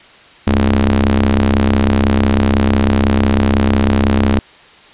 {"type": "ring-modulated tone", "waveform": "sawtooth", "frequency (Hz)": 66, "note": "C2", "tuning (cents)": 16, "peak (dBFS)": -3, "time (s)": [0.47, 4.39], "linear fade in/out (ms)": 0, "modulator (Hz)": 150, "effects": ["white hiss -42 dBFS RMS until 4.93 s", "resampled to 8000 Hz"]}